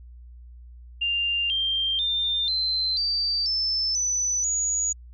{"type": "tone with pitch steps", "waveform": "sine", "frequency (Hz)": [2794, 3173, 3603, 4091, 4645, 5274, 5989, 6801], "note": ["F7", "G7", "A7", "C8", "D8", "E8", "F#8", "G#8"], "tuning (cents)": [0, 20, 40, -40, -20, 0, 20, 40], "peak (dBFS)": -22, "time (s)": [1.01, 4.93], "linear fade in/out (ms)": 10, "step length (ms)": 490, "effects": ["added 60 Hz sine -42 dBFS peak until 5.13 s"]}